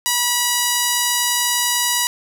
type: tone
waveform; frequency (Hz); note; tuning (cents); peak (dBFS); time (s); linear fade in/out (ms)
5% pulse; 971; B5; -30; -4; 0.06-2.07; 0
effects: none